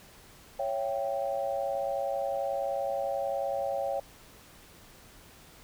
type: chord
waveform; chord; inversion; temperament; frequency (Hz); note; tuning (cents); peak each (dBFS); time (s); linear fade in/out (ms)
sine; C# diminished; none; equal with one note detuned; 554.4 / 673.1 / 784; C#5 / E5 / G5; 0 / +36 / 0; -31 / -35 / -34; 0.59-4; 5
effects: pink hiss -54 dBFS RMS until 5.63 s